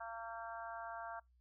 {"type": "harmonic tone with a mistuned harmonic", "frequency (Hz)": 228.7, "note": "A#3", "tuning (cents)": -33, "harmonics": [3, 4, 5, 6, 7], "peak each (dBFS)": [-48, -49, -52, -51, -53], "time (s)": [0, 1.2], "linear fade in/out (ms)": 10, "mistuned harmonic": 7, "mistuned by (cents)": -18, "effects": ["noise-tail reverb RT60 0.2 s tail -26 dB re dry", "added 61 Hz sine -68 dBFS peak until 1.4 s"]}